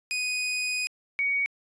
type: tone pair in turn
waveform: sawtooth / sine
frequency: 2489 / 2245 Hz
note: D#7 / C#7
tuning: 0 / +21 cents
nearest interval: major second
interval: 179 cents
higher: first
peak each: -23 dBFS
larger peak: neither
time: 0.11-0.87 / 1.19-1.46 s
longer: first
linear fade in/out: 0 ms
effects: resampled to 22050 Hz